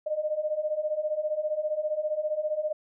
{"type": "beating tone pair", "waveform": "sine", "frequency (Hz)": [601, 616], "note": ["D5", "D#5"], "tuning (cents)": [40, -17], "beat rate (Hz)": 15, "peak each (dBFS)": [-31, -28], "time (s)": [0.06, 2.73], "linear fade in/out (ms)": 10, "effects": []}